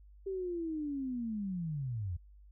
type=linear sweep; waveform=sine; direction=down; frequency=392 to 80.2 Hz; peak=-34 dBFS; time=0.26-2.17 s; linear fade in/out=10 ms; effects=added 50 Hz sine -54 dBFS peak until 2.51 s